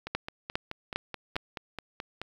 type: two click trains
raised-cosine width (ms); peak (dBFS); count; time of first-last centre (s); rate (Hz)
0.3; -12 / -20; 4 / 11; 0.15-1.365 / 0.07-2.216; 2.47 / 4.66
effects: 8-bit